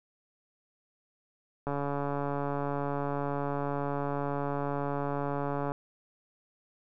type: click train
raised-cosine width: 1 ms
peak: -19 dBFS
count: 576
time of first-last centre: 1.67-5.719 s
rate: 142 Hz
effects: none